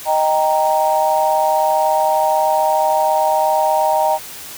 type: chord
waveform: sine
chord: Eb major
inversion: none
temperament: equal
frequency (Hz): 622.3 / 784 / 932.3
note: Eb5 / G5 / Bb5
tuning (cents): 0 / 0 / 0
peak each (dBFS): -17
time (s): 0.05-4.19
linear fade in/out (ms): 50
effects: white hiss -33 dBFS RMS until 4.57 s